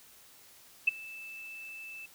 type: tone with ADSR envelope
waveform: sine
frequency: 2637 Hz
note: E7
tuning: in tune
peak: -18 dBFS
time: 0.87-2.06 s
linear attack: 10 ms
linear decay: 16 ms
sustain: -24 dB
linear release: 7 ms
effects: white hiss -57 dBFS RMS until 2.14 s